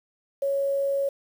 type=tone with quantisation; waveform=sine; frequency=554.4 Hz; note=C#5; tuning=in tune; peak=-22 dBFS; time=0.42-1.09 s; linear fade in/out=5 ms; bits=8; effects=none